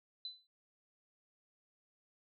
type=tone with exponential decay; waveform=sine; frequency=4010 Hz; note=B7; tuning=26 cents sharp; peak=-38 dBFS; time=0.25-0.47 s; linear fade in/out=2 ms; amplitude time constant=46 ms; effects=none